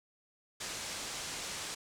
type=low-pass noise; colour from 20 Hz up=white; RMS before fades=-41 dBFS; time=0.6-1.75 s; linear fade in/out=10 ms; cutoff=8200 Hz; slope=24 dB/octave; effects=none